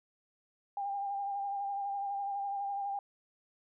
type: tone with vibrato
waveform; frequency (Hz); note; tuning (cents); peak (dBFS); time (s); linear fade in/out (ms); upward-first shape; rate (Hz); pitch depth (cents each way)
sine; 799; G5; +33; -33; 0.77-2.99; 2; sine; 12; 28
effects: none